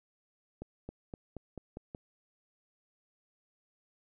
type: accelerating click train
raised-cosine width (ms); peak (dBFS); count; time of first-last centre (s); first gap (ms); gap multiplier
2; -28; 7; 0.62-1.949; 270; 0.92
effects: none